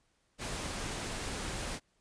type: noise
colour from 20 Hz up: pink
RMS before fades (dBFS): -38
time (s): 0.38-1.8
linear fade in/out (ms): 50
effects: pink hiss -74 dBFS RMS until 2 s + resampled to 22050 Hz